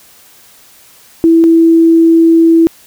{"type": "tone pair in turn", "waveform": "sine", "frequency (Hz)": [329.6, 329.6], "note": ["E4", "E4"], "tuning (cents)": [0, 0], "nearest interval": "unison", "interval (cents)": 0, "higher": "neither", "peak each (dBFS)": -3, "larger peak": "neither", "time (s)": [[1.24, 1.44], [1.44, 2.67]], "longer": "second", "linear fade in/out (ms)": 0, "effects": ["white hiss -42 dBFS RMS until 2.86 s"]}